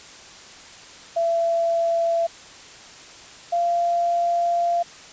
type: tone pair in turn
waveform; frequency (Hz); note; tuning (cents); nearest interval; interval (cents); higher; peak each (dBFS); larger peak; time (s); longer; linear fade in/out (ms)
sine; 672 / 689.7; E5 / F5; +33 / -22; unison; 45; second; -18; neither; 1.16-2.27 / 3.52-4.83; second; 10
effects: white hiss -43 dBFS RMS until 5.12 s + resampled to 16000 Hz